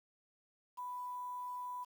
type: tone with quantisation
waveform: sine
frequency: 991 Hz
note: B5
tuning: 6 cents sharp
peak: -40 dBFS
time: 0.77-1.85 s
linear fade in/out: 20 ms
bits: 10
effects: none